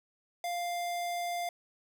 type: tone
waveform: square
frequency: 698.5 Hz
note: F5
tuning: in tune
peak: -33 dBFS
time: 0.44-1.49 s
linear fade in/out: 2 ms
effects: none